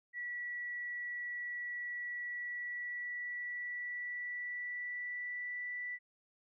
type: tone with pitch glide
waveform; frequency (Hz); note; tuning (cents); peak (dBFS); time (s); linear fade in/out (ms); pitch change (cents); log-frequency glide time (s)
sine; 1943 to 1969; B6 to B6; -29 to -6; -38; 0.13-5.99; 50; +23; 2.24-5.68
effects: none